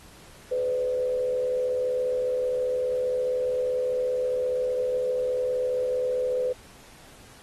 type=tone with frequency modulation; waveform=sine; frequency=504 Hz; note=B4; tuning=35 cents sharp; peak=-23 dBFS; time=0.51-6.53 s; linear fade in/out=10 ms; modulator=75.1 Hz; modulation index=0.48; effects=pink hiss -51 dBFS RMS until 7.42 s + AAC 32 kbps

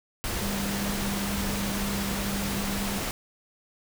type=tone in noise; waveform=sine; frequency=199.4 Hz; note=G3; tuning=30 cents sharp; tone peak=-30 dBFS; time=0.42-2.98 s; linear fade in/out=0 ms; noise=pink; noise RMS=-31 dBFS; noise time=0.24-3.11 s; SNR=-2 dB; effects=none

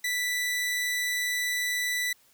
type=tone; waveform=sawtooth; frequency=1975.5 Hz; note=B6; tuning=in tune; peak=-23 dBFS; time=0.04-2.13 s; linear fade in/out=5 ms; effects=white hiss -62 dBFS RMS until 2.33 s

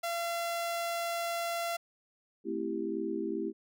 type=tone; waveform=sawtooth; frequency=682 Hz; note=F5; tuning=41 cents flat; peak=-28 dBFS; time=0.03-1.77 s; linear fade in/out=10 ms
type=chord; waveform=sine; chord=A minor seventh; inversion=none; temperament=equal; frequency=220 / 261.6 / 329.6 / 392 Hz; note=A3 / C4 / E4 / G4; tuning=0 / 0 / 0 / 0 cents; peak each=-39 / -40 / -35 / -36 dBFS; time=2.44-3.53 s; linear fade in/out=50 ms
effects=none

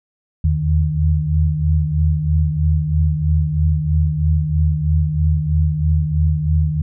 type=tone cluster; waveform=sine; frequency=78.7 / 81.8 / 152.8 Hz; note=D#2 / E2 / D#3; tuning=+20 / -13 / -31 cents; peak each=-18 dBFS; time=0.44-6.82 s; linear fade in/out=5 ms; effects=none

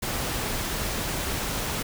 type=noise; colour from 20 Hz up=pink; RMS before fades=-29 dBFS; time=0.02-1.83 s; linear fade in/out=10 ms; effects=none

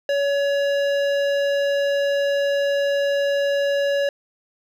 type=tone with hard clipping; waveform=sine; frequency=564 Hz; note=C#5; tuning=30 cents sharp; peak=-20 dBFS; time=0.09-4.09 s; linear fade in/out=2 ms; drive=14 dB; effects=none

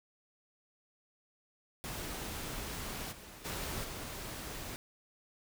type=noise with level steps; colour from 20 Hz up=pink; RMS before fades=-41 / -51 / -39 / -43 dBFS; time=1.84-4.76 s; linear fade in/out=0 ms; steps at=3.11 / 3.44 / 3.83 s; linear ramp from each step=20 ms; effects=none

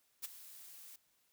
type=noise with ADSR envelope; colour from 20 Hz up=blue; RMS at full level=-39 dBFS; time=0.22-0.96 s; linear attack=25 ms; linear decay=18 ms; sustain=-15 dB; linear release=4 ms; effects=white hiss -75 dBFS RMS until 1.32 s

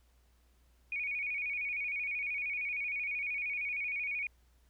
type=tone with vibrato; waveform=sine; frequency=2349 Hz; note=D7; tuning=in tune; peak=-33 dBFS; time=0.92-4.27 s; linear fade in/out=2 ms; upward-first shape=square; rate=13 Hz; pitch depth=77 cents each way; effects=added 60 Hz sine -64 dBFS peak until 4.69 s + pink hiss -73 dBFS RMS until 4.69 s

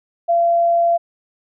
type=tone; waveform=sine; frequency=683 Hz; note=F5; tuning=39 cents flat; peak=-12 dBFS; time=0.28-0.98 s; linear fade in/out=20 ms; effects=none

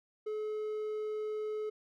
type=tone; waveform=triangle; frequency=428.1 Hz; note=A4; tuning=47 cents flat; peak=-32 dBFS; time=0.26-1.7 s; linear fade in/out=10 ms; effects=none

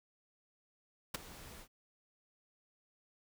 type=noise with ADSR envelope; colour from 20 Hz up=pink; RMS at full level=-33 dBFS; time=1.14-1.68 s; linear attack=8 ms; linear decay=13 ms; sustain=-19 dB; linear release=80 ms; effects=none

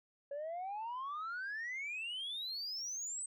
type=exponential sweep; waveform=sine; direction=up; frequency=554.4 to 8300 Hz; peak=-37 dBFS; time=0.31-3.26 s; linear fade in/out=5 ms; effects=tanh soft clip ceiling -37 dBFS

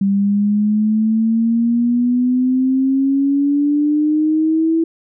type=exponential sweep; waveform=sine; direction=up; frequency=195.9 to 329.3 Hz; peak=-12 dBFS; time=0.01-4.84 s; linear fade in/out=5 ms; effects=none

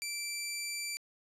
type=tone; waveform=15% pulse; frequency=2340 Hz; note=D7; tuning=7 cents flat; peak=-29 dBFS; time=0.02-0.97 s; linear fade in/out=0 ms; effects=resampled to 32000 Hz

